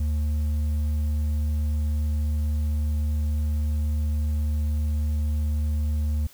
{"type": "tone with hard clipping", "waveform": "sine", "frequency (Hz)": 75.3, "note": "D2", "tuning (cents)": 44, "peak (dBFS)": -23, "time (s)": [0, 6.27], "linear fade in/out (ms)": 5, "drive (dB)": 4, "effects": ["white hiss -52 dBFS RMS until 6.33 s"]}